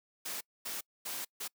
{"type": "noise bursts at uneven times", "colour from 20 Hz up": "white", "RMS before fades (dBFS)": -39, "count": 4, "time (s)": [[0.25, 0.41], [0.65, 0.81], [1.05, 1.25], [1.4, 1.48]], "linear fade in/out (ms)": 10, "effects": ["noise-tail reverb RT60 0.1 s tail -26 dB re dry", "high-pass 200 Hz 12 dB/octave"]}